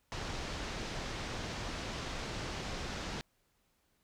pink low-pass noise, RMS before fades -40 dBFS, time 0.12-3.21 s, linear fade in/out 0 ms, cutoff 6200 Hz, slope 24 dB/octave, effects pink hiss -75 dBFS RMS until 4.03 s

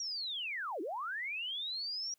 sine linear two-way sweep, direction down then up, 5740 to 293.7 to 5740 Hz, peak -36 dBFS, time 0-2.14 s, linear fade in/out 2 ms, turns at 0.81 s, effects white hiss -75 dBFS RMS until 2.18 s

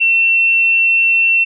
sine tone, 2702 Hz, E7, 42 cents sharp, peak -9 dBFS, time 0-1.45 s, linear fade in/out 20 ms, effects none

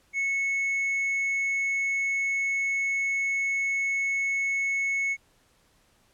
sine tone with tanh clipping, 2200 Hz, C#7, 14 cents flat, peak -25 dBFS, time 0.13-5.17 s, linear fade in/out 50 ms, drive 3 dB, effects pink hiss -64 dBFS RMS until 6.13 s + low-pass 12000 Hz 12 dB/octave

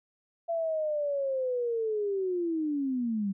sine linear sweep, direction down, 678 to 190 Hz, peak -27 dBFS, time 0.48-3.33 s, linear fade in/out 20 ms, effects none

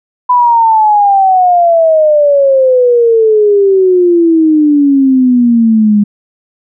sine exponential sweep, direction down, 1000 to 203.9 Hz, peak -4 dBFS, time 0.29-6.04 s, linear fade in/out 10 ms, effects none

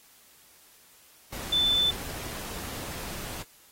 sine tone in noise, 3520 Hz, A7, in tune, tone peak -21 dBFS, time 1.52-1.91 s, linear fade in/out 10 ms, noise pink, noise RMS -38 dBFS, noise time 1.32-3.43 s, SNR +14 dB, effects white hiss -57 dBFS RMS until 3.71 s + AAC 48 kbps

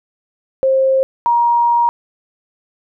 sine tone pair in turn, 531 / 946.1 Hz, C5 / A#5, +25 / +25 cents, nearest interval minor seventh, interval 1000 cents, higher second, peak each -10 dBFS, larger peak neither, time 0.63-1.03 / 1.26-1.89 s, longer second, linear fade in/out 0 ms, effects none

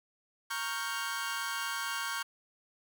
sawtooth chord, G half-diminished seventh, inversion first, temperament equal, 932.3 / 1108.7 / 1396.9 / 1568 Hz, Bb5 / Db6 / F6 / G6, 0 / 0 / 0 / 0 cents, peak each -38 / -35 / -36 / -34 dBFS, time 0.5-2.23 s, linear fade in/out 10 ms, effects none

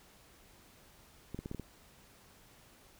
clicks, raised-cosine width 3 ms, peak -27 dBFS, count 6, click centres 1.346 / 1.39 / 1.459 / 1.514 / 1.547 / 1.597 s, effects pink hiss -61 dBFS RMS until 2.99 s

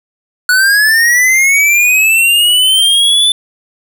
square linear sweep, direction up, 1462 to 3520 Hz, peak -7 dBFS, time 0.49-3.32 s, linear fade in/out 2 ms, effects none

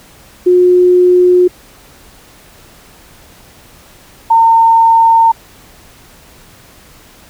sine tone pair in turn, 360 / 910.3 Hz, F#4 / A#5, -47 / -41 cents, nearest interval octave + major third, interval 1606 cents, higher second, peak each -4 dBFS, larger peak neither, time 0.46-1.48 / 4.3-5.32 s, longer neither, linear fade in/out 10 ms, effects pink hiss -41 dBFS RMS until 7.29 s

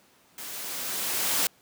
white noise with level ramp, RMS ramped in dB -39 to -24 dBFS, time 0.38-1.47 s, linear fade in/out 2 ms, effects pink hiss -60 dBFS RMS until 1.61 s + high-pass 150 Hz 12 dB/octave

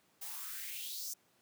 blue noise with high-pass filter sweep, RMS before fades -43 dBFS, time 0.21-1.14 s, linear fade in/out 10 ms, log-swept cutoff 680 to 6300 Hz, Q 4.2, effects pink hiss -71 dBFS RMS until 1.41 s + high-pass 150 Hz 12 dB/octave

